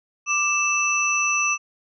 sine tone cluster, 1178 / 2646 / 5930 Hz, D6 / E7 / F#8, +5 / +6 / +3 cents, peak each -25 / -21 / -25 dBFS, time 0.26-1.58 s, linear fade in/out 50 ms, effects none

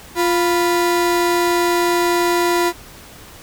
35% pulse tone pair together, 349.2 / 987.8 Hz, F4 / B5, 0 / 0 cents, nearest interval octave + tritone, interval 1800 cents, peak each -14 / -18 dBFS, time 0.15-2.73 s, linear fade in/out 50 ms, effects pink hiss -40 dBFS RMS until 3.42 s

